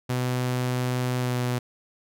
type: tone with pitch glide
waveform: sawtooth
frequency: 125.5 to 123.92 Hz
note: B2 to B2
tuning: +28 to +6 cents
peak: -20 dBFS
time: 0.09-1.59 s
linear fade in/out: 10 ms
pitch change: -22 cents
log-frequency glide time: 1.2-1.36 s
effects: none

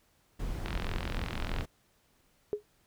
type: noise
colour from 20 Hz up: brown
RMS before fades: -35 dBFS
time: 0.39-1.66 s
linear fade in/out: 10 ms
type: click train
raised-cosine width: 0.3 ms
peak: -20 dBFS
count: 42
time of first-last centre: 0.66-1.609 s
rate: 43.2 Hz
type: tone with exponential decay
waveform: sine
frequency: 417.5 Hz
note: G#4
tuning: 9 cents sharp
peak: -24 dBFS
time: 2.53-2.63 s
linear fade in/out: 0 ms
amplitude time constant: 20 ms
effects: pink hiss -69 dBFS RMS until 2.86 s

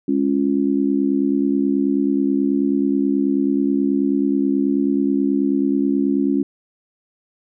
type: chord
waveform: sine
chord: Db major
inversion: second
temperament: just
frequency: 207.9 / 277.2 / 346.5 Hz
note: Ab3 / Db4 / F4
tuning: +2 / 0 / -14 cents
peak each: -22 / -17 / -23 dBFS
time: 0.08-6.43 s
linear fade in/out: 5 ms
effects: none

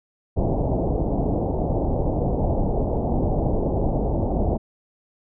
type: low-pass noise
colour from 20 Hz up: pink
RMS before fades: -22 dBFS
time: 0.36-4.58 s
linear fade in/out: 20 ms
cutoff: 800 Hz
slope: 48 dB/octave
effects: none

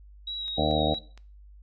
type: tone with vibrato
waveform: sine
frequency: 3841 Hz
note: B7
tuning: 49 cents flat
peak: -31 dBFS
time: 0.27-0.99 s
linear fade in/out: 5 ms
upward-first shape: sine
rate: 3.1 Hz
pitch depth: 24 cents each way
type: click train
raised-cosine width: 0.2 ms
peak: -32 dBFS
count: 4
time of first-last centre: 0.48-1.176 s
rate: 4.31 Hz
type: harmonic tone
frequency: 76.4 Hz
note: D#2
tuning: 31 cents flat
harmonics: 1 / 2 / 3 / 4 / 6 / 7 / 8 / 9 / 10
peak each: -31 / -31 / -31 / -31 / -31 / -31 / -31 / -31 / -31 dBFS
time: 0.57-0.95 s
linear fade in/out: 20 ms
effects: noise-tail reverb RT60 0.4 s tail -17 dB re dry + added 50 Hz sine -47 dBFS peak until 1.62 s

